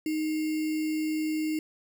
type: tone with sample-and-hold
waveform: sine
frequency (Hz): 311.1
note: D#4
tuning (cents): 0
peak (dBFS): -26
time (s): 0.06-1.59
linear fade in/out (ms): 2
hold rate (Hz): 2450
effects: none